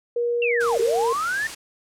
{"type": "tone with pitch glide", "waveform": "sine", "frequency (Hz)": [476.3, 463.5], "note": ["A#4", "A#4"], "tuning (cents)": [37, -10], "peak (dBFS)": -20, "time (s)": [0.16, 1.13], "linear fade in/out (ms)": 5, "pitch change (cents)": -47, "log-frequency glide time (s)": [0.54, 0.83]}
{"type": "linear two-way sweep", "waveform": "sine", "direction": "down then up", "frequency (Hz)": [2794, 370, 1825], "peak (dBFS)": -22, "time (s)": [0.42, 1.47], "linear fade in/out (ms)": 2, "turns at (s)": 0.8}
{"type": "noise", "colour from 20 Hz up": "white", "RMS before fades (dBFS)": -34, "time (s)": [0.6, 1.55], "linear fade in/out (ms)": 10}
{"effects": ["low-pass 9000 Hz 12 dB/octave"]}